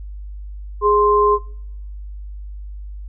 sine tone pair together, 415.3 / 1046.5 Hz, G#4 / C6, 0 / 0 cents, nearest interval octave + major third, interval 1600 cents, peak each -14 dBFS, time 0.81-1.39 s, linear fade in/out 50 ms, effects noise-tail reverb RT60 0.7 s tail -24 dB re dry + added 50 Hz sine -29 dBFS peak until 3.08 s

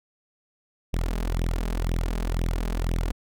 sawtooth tone with flanger, 42.07 Hz, E1, 36 cents sharp, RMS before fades -26 dBFS, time 0.93-3.12 s, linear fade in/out 10 ms, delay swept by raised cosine 0.32 to 4.92 ms, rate 2 Hz, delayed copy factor +0.85, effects none

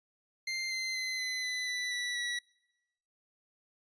25% pulse tone with pitch steps, 2093 / 2070 / 2048 / 2025 / 2003 / 1981.2 / 1959.6 / 1938.2 Hz, C7 / C7 / C7 / B6 / B6 / B6 / B6 / B6, 0 / -19 / -38 / +43 / +24 / +5 / -14 / -33 cents, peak -29 dBFS, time 0.47-2.39 s, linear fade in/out 5 ms, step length 240 ms, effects noise-tail reverb RT60 1.0 s tail -25 dB re dry + resampled to 22050 Hz

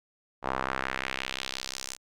sawtooth tone with band-pass filter sweep, 65.7 Hz, C2, 8 cents sharp, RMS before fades -34 dBFS, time 0.42-1.98 s, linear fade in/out 50 ms, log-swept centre 920 to 7300 Hz, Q 1.6, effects none

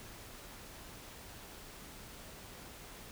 silence, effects pink hiss -51 dBFS RMS until 3.11 s

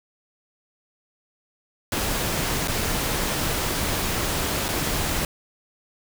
pink noise with dropouts, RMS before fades -25 dBFS, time 1.92-5.25 s, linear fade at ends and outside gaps 2 ms, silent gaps 2.675-2.681 / 4.683-4.687 s, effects none

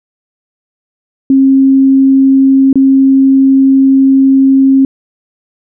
sine tone with dropouts, 268.8 Hz, C4, 47 cents sharp, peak -3 dBFS, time 1.3-4.85 s, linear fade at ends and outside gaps 2 ms, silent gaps 2.729-2.756 s, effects none

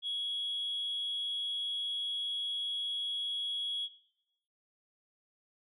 sine tone with amplitude modulation, 3335 Hz, G#7, 7 cents sharp, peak -30 dBFS, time 0.02-3.89 s, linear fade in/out 50 ms, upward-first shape sine, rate 217 Hz, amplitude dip 35%, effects noise-tail reverb RT60 0.9 s tail -21 dB re dry + tanh soft clip ceiling -29 dBFS

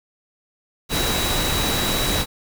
sine tone in noise, 3894 Hz, B7, 25 cents flat, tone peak -26 dBFS, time 0.89-2.26 s, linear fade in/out 50 ms, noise pink, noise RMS -22 dBFS, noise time 0.89-2.26 s, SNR -7 dB, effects none

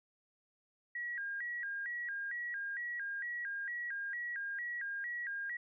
sine tone with vibrato, 1761 Hz, A6, 1 cent sharp, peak -37 dBFS, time 0.95-5.57 s, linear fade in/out 5 ms, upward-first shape square, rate 2.2 Hz, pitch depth 150 cents each way, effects none

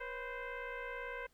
sine tone with frequency modulation, 542 Hz, C#5, 39 cents flat, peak -40 dBFS, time 0-1.27 s, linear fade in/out 10 ms, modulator 513 Hz, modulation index 3.4, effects pink hiss -73 dBFS RMS until 1.33 s

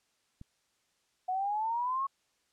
click, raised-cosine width 5 ms, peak -34 dBFS, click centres 0.414 s
sine exponential sweep, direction up, 729 to 1108.7 Hz, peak -29 dBFS, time 1.28-2.07 s, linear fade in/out 10 ms
effects white hiss -74 dBFS RMS until 2.52 s + low-pass 8000 Hz 12 dB/octave

